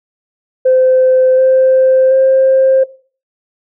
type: tone with pitch steps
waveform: sine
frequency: 516 / 522 / 529 Hz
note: C5 / C5 / C5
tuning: -24 / -4 / +19 cents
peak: -5 dBFS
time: 0.65-2.84 s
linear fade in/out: 10 ms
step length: 730 ms
effects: noise-tail reverb RT60 0.4 s tail -19 dB re dry + tanh soft clip ceiling -2 dBFS